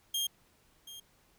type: tone with echo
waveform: sawtooth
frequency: 3219 Hz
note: G7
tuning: 45 cents sharp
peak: -27 dBFS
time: 0.14-0.27 s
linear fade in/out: 5 ms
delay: 730 ms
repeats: 1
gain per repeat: -15 dB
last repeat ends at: 1 s
effects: pink hiss -67 dBFS RMS until 1.38 s